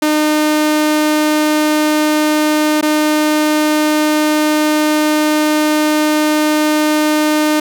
sawtooth tone with dropouts, 304.5 Hz, D#4, 37 cents flat, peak -7 dBFS, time 0.02-7.6 s, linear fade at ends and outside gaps 5 ms, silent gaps 2.812-2.826 s, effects none

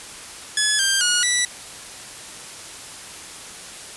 10% pulse tone with pitch steps, 1702 / 1585 / 1446 / 1961 Hz, G#6 / G6 / F#6 / B6, +42 / +19 / -40 / -13 cents, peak -8 dBFS, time 0.57-1.45 s, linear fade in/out 2 ms, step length 220 ms, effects white hiss -37 dBFS RMS until 3.96 s + resampled to 24000 Hz

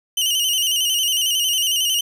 sawtooth tone with vibrato, 2960 Hz, F#7, in tune, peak -14 dBFS, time 0.17-2.01 s, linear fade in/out 5 ms, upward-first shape square, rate 11 Hz, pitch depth 57 cents each way, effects none

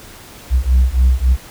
sine beating tone pair, 61.74 / 65.34 Hz, B1 / C2, 0 / -2 cents, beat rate 3.6 Hz, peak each -11 dBFS, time 0.5-1.37 s, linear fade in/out 50 ms, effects tanh soft clip ceiling -6 dBFS + pink hiss -38 dBFS RMS until 1.5 s

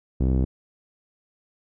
sawtooth tone with low-pass filter, 64.8 Hz, C2, 16 cents flat, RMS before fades -21 dBFS, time 0.2-0.45 s, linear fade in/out 10 ms, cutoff 330 Hz, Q 1.1, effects none

